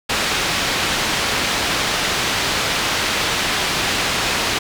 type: low-pass noise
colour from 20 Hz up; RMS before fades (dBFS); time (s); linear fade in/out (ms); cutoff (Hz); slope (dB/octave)
white; -20; 0.09-4.59; 10; 4000; 12
effects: none